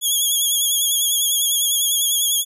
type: tone with vibrato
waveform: 10% pulse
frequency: 3322 Hz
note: G#7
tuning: in tune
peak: -9 dBFS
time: 0.01-2.45 s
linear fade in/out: 50 ms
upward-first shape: triangle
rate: 10 Hz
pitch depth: 63 cents each way
effects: resampled to 32000 Hz